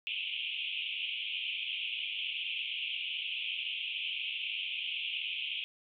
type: band-pass noise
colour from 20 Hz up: white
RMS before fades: -37 dBFS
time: 0.07-5.64 s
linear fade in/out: 0 ms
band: 2400 to 3300 Hz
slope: 96 dB/octave
effects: none